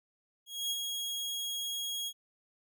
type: tone with ADSR envelope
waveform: sawtooth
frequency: 3297 Hz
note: G#7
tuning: 13 cents flat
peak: -27 dBFS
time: 0.46-2.13 s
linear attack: 250 ms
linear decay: 36 ms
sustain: -4 dB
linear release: 57 ms
effects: none